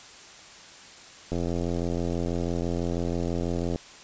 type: click train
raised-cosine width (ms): 2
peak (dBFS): -16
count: 211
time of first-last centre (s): 1.32-3.759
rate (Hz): 86.1
effects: white hiss -47 dBFS RMS until 4.03 s + resampled to 16000 Hz